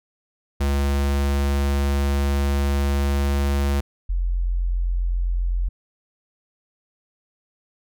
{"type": "tone pair in turn", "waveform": ["square", "sine"], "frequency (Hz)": [70.1, 43.83], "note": ["C#2", "F1"], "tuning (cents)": [20, 7], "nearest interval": "minor sixth", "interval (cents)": 813, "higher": "first", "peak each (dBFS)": -19, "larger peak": "neither", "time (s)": [[0.6, 3.81], [4.09, 5.69]], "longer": "first", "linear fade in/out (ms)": 10, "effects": []}